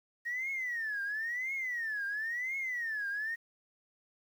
sine tone with vibrato, 1864.7 Hz, A#6, in tune, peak -32 dBFS, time 0.25-3.36 s, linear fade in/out 20 ms, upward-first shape triangle, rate 0.97 Hz, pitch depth 280 cents each way, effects tanh soft clip ceiling -28 dBFS + 10-bit

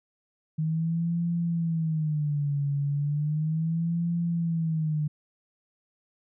sine tone with vibrato, 155.56 Hz, D#3, in tune, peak -24 dBFS, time 0.58-5.08 s, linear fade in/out 10 ms, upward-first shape sine, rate 0.35 Hz, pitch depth 160 cents each way, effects none

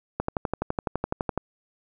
click train, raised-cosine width 1 ms, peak -11 dBFS, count 15, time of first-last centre 0.2-1.376 s, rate 11.9 Hz, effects none

